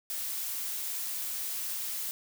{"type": "noise", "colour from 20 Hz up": "blue", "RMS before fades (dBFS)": -35, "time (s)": [0.1, 2.11], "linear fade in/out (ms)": 0, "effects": []}